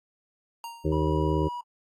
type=tone with exponential decay; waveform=square; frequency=932.3 Hz; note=A#5; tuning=in tune; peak=-34 dBFS; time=0.64-1.1 s; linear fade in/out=1 ms; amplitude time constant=100 ms
type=harmonic tone; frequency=77.78 Hz; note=D#2; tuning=in tune; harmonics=1 / 2 / 4 / 5 / 6 / 7; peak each=-28 / -28 / -29 / -29 / -34 / -35 dBFS; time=0.84-1.49 s; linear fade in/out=20 ms
type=tone; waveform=triangle; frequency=970 Hz; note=B5; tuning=31 cents flat; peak=-30 dBFS; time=0.92-1.61 s; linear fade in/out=5 ms
effects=AAC 48 kbps